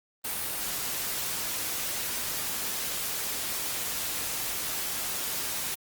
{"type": "noise", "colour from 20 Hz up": "white", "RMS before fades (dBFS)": -32, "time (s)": [0.24, 5.75], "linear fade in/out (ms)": 10, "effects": ["Opus 32 kbps"]}